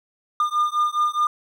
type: beating tone pair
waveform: triangle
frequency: 1206 / 1210.8 Hz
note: D6 / D#6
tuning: +46 / -48 cents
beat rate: 4.8 Hz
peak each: -20 dBFS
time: 0.4-1.27 s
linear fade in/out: 2 ms
effects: none